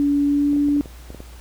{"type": "tone with pitch glide", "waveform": "sine", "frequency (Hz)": [286.2, 288.9], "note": ["D4", "D4"], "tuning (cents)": [-45, -28], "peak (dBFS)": -15, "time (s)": [0, 0.81], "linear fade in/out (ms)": 0, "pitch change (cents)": 17, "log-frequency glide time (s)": [0.26, 0.52]}
{"type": "clicks", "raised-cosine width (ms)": 2, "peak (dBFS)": -23, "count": 8, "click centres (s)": [0.532, 0.564, 0.686, 0.765, 0.858, 1.104, 1.147, 1.204]}
{"effects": ["added 60 Hz sine -38 dBFS peak until 1.4 s", "pink hiss -47 dBFS RMS until 1.4 s"]}